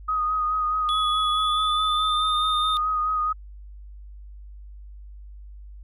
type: tone with vibrato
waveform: sine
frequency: 1248 Hz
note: D#6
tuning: 5 cents sharp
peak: -21 dBFS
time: 0.08-3.33 s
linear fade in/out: 10 ms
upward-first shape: sine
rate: 4.7 Hz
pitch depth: 26 cents each way
type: tone with pitch glide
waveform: triangle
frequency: 3402 to 3625 Hz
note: G#7 to A#7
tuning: +41 to -49 cents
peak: -24 dBFS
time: 0.89-2.77 s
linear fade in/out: 0 ms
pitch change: +110 cents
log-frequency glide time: 1.31-2.41 s
effects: added 50 Hz sine -39 dBFS peak until 5.83 s